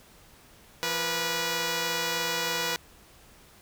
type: tone pair together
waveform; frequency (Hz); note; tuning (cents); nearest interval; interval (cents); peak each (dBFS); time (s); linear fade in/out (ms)
5% pulse; 170 / 486.8; F3 / B4; -46 / -25; octave + tritone; 1821; -23 / -16; 0.83-2.76; 0
effects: pink hiss -55 dBFS RMS until 3.61 s